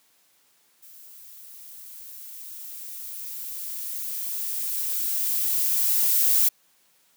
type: noise with level ramp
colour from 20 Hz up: violet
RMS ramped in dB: -48 to -19 dBFS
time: 0.82-6.49 s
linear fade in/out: 10 ms
effects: white hiss -63 dBFS RMS until 7.16 s + high-pass 150 Hz 12 dB/octave